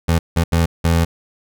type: tone bursts at uneven times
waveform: 25% pulse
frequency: 83.4 Hz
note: E2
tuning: 21 cents sharp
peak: -9 dBFS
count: 4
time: 0.08-0.19 / 0.36-0.44 / 0.52-0.66 / 0.84-1.05 s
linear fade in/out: 10 ms
effects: none